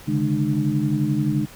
sine tone cluster, 138.4 / 149.9 / 210.1 / 302.4 Hz, C#3 / D3 / G#3 / D#4, -2 / +36 / +20 / -49 cents, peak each -24 dBFS, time 0.07-1.46 s, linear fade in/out 20 ms, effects pink hiss -44 dBFS RMS until 1.55 s

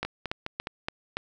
two click trains, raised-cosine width 0.3 ms, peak -16 / -13 dBFS, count 4 / 5, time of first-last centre 0.05-0.671 / 0.03-1.17 s, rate 4.83 / 3.51 Hz, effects none

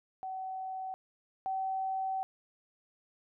sine tone pair in turn, 757 / 764.5 Hz, F#5 / G5, +39 / -44 cents, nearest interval unison, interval 17 cents, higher second, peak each -36 / -31 dBFS, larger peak second, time 0.23-0.94 / 1.46-2.23 s, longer second, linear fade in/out 0 ms, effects none

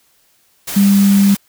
sine tone in noise, 198.9 Hz, G3, 25 cents sharp, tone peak -7 dBFS, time 0.76-1.35 s, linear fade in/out 10 ms, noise white, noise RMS -24 dBFS, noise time 0.67-1.37 s, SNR +14 dB, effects white hiss -56 dBFS RMS until 1.48 s

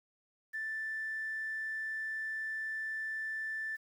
sine tone with quantisation, 1764 Hz, A6, 4 cents sharp, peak -35 dBFS, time 0.53-3.77 s, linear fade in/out 20 ms, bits 10, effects none

